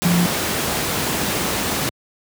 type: tone in noise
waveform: sine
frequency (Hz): 174.61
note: F3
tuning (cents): 0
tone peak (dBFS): -14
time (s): 0.05-0.26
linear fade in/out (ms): 0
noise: pink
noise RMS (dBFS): -21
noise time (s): 0.02-1.89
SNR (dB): +4
effects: high-pass 100 Hz 12 dB/octave